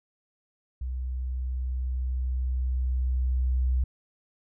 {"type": "tone with level ramp", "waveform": "sine", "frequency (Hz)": 63.4, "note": "B1", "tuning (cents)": 46, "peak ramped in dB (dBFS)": [-29, -21], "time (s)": [0.81, 3.84], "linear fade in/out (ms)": 5, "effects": []}